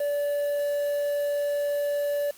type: tone with quantisation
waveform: triangle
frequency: 578 Hz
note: D5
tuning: 28 cents flat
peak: -22 dBFS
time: 0-2.31 s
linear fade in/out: 5 ms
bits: 7
effects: white hiss -51 dBFS RMS until 2.37 s + Opus 32 kbps